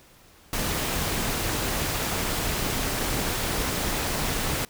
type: noise with amplitude modulation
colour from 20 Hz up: pink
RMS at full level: -25 dBFS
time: 0.53-4.65 s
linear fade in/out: 2 ms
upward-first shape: sine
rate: 239 Hz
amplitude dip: 45%
effects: pink hiss -54 dBFS RMS until 4.69 s